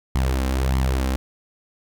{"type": "tone with flanger", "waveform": "sawtooth", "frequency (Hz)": 65.41, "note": "C2", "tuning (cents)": 0, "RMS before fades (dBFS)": -21, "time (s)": [0.15, 1.16], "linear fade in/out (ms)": 0, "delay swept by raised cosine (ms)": [0.94, 3.84], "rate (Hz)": 1.6, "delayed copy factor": 0.6, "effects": []}